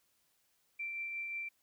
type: tone with tremolo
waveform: sine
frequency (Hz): 2349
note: D7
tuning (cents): 0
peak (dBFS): -36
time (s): 0.79-1.49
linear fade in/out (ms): 10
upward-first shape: triangle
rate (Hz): 5.6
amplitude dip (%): 30
effects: white hiss -75 dBFS RMS until 1.62 s